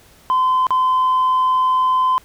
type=tone with dropouts; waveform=sine; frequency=1026 Hz; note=C6; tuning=34 cents flat; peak=-11 dBFS; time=0.3-2.18 s; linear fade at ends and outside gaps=0 ms; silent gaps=0.668-0.706 s; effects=tanh soft clip ceiling -11 dBFS + pink hiss -49 dBFS RMS until 2.24 s